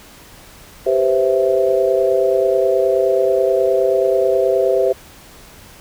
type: chord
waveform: sine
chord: C major seventh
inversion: second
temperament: equal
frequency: 392 / 493.9 / 523.3 / 659.3 Hz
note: G4 / B4 / C5 / E5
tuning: 0 / 0 / 0 / 0 cents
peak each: -17 / -22 / -16 / -19 dBFS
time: 0.86-4.93 s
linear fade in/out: 10 ms
effects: pink hiss -42 dBFS RMS until 5.8 s